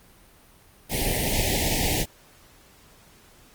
pink band-stop noise, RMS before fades -24 dBFS, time 0.89-2.06 s, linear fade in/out 50 ms, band 890 to 1800 Hz, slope 96 dB/octave, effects pink hiss -54 dBFS RMS until 3.54 s + Opus 32 kbps

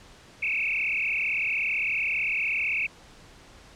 sine tone with frequency modulation, 2442 Hz, D#7, 33 cents flat, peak -24 dBFS, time 0.42-2.87 s, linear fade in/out 10 ms, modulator 37.8 Hz, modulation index 6.6, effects pink hiss -51 dBFS RMS until 3.75 s + low-pass 7000 Hz 12 dB/octave

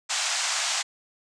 white band-pass noise, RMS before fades -27 dBFS, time 0.09-0.83 s, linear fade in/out 20 ms, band 660 to 8000 Hz, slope 48 dB/octave, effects none

